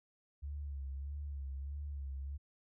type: tone with vibrato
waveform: sine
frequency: 70.1 Hz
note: C#2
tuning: 20 cents sharp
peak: -39 dBFS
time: 0.42-2.38 s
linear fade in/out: 20 ms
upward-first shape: sine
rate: 1.6 Hz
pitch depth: 64 cents each way
effects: none